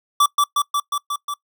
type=tone with echo; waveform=square; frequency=1158 Hz; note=D6; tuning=25 cents flat; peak=-12 dBFS; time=0.2-0.26 s; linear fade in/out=5 ms; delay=180 ms; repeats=6; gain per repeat=-2 dB; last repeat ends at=1.34 s; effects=noise-tail reverb RT60 0.1 s tail -22 dB re dry